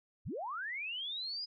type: linear sweep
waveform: sine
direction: up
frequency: 36.95 to 5020 Hz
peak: -37 dBFS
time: 0.25-1.46 s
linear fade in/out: 20 ms
effects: none